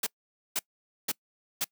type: noise bursts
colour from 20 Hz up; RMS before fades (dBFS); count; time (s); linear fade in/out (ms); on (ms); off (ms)
white; -29; 4; 0.03-1.644; 5; 36; 490
effects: noise-tail reverb RT60 0.1 s tail -25 dB re dry + high-pass 150 Hz 12 dB/octave